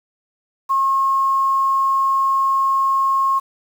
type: tone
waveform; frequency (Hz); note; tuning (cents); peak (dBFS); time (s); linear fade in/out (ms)
sine; 1080; C#6; -45; -14; 0.69-3.4; 20
effects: 7-bit